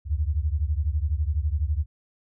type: beating tone pair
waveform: sine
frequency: 70.9 / 82.9 Hz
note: C#2 / E2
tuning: +40 / +10 cents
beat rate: 12 Hz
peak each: -24 / -26 dBFS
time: 0.05-1.86 s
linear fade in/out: 50 ms
effects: none